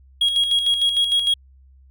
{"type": "tone with tremolo", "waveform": "triangle", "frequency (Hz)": 3298, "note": "G#7", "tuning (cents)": -13, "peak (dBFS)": -13, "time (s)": [0.21, 1.34], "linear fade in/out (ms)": 5, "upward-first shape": "square", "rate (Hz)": 6.6, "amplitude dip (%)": 50, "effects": ["added 66 Hz sine -47 dBFS peak until 1.9 s"]}